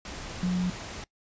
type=tone in noise; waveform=sine; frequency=180.8 Hz; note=F#3; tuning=40 cents flat; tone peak=-24 dBFS; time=0.43-0.7 s; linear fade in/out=2 ms; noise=pink; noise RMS=-39 dBFS; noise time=0.05-1.04 s; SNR=+12 dB; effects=noise-tail reverb RT60 0.1 s tail -21 dB re dry + resampled to 16000 Hz